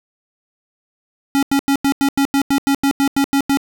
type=tone bursts; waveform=square; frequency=277.2 Hz; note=C#4; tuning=in tune; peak=-13 dBFS; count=14; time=1.35-3.572 s; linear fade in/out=0 ms; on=77 ms; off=88 ms; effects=none